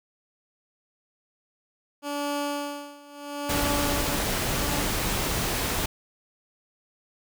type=tone with tremolo; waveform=15% pulse; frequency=288.3 Hz; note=D4; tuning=32 cents flat; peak=-20 dBFS; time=2.02-4.84 s; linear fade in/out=50 ms; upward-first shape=sine; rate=0.74 Hz; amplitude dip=90%
type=noise; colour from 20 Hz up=pink; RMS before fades=-27 dBFS; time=3.49-5.86 s; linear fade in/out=5 ms
effects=none